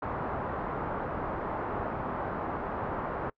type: low-pass noise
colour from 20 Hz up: white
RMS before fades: -34 dBFS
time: 0.02-3.3 s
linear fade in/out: 5 ms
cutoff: 1200 Hz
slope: 24 dB/octave
effects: noise-tail reverb RT60 0.1 s tail -24 dB re dry